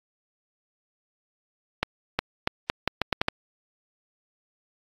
accelerating click train, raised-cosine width 0.3 ms, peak -6 dBFS, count 9, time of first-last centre 1.83-3.284 s, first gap 360 ms, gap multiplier 0.79, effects AAC 32 kbps

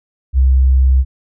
sine tone, 65.41 Hz, C2, in tune, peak -7 dBFS, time 0.33-1.05 s, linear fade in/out 50 ms, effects none

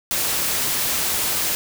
white noise, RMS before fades -22 dBFS, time 0.11-1.55 s, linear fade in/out 0 ms, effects none

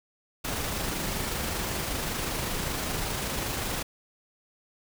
pink noise with amplitude modulation, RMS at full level -30 dBFS, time 0.44-3.83 s, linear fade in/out 10 ms, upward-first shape sine, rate 25.2 Hz, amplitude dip 25%, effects none

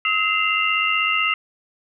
sine tone cluster, 1282 / 2076 / 2715 / 2811 Hz, E6 / C7 / F7 / F7, -49 / -14 / -50 / +11 cents, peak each -23 dBFS, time 0.05-1.34 s, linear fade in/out 2 ms, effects none

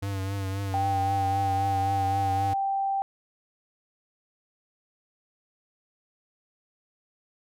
square tone with vibrato, 97.5 Hz, G2, 9 cents flat, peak -29 dBFS, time 0.02-2.54 s, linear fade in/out 10 ms, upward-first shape triangle, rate 3.8 Hz, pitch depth 49 cents each way
sine tone, 784 Hz, G5, in tune, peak -24 dBFS, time 0.74-3.02 s, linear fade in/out 0 ms
effects none

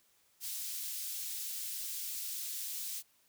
white high-pass noise, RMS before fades -40 dBFS, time 0.4-3.03 s, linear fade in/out 50 ms, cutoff 3900 Hz, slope 12 dB/octave, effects white hiss -70 dBFS RMS until 3.28 s

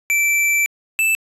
square tone pair in turn, 2332 / 2640 Hz, D7 / E7, -13 / +2 cents, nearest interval major second, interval 215 cents, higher second, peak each -15 dBFS, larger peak neither, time 0.1-0.66 / 0.99-1.15 s, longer first, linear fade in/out 0 ms, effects resampled to 32000 Hz

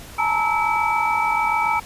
sine tone cluster, 850 / 897 / 938 / 1301 / 2300 Hz, G#5 / A5 / A#5 / E6 / D7, +40 / +33 / +11 / -23 / -37 cents, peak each -24 dBFS, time 0.18-1.8 s, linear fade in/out 10 ms, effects pink hiss -40 dBFS RMS until 1.85 s + resampled to 32000 Hz

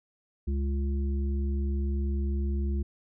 harmonic tone, 69.3 Hz, C#2, in tune, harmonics 1 / 3 / 5, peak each -26 / -36 / -40 dBFS, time 0.47-2.83 s, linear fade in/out 10 ms, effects none

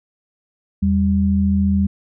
sine tone pair together, 82.35 / 196.4 Hz, E2 / G3, -1 / +4 cents, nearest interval octave + minor third, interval 1505 cents, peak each -18 / -15 dBFS, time 0.82-1.87 s, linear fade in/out 10 ms, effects none

